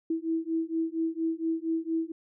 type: beating tone pair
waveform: sine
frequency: 324 / 328.3 Hz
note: E4 / E4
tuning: -30 / -7 cents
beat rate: 4.3 Hz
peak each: -30 dBFS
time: 0.1-2.12 s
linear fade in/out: 5 ms
effects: none